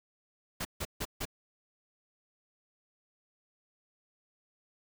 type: noise bursts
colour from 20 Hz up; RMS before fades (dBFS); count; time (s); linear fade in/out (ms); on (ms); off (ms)
pink; -35; 4; 0.6-1.254; 10; 51; 150
effects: none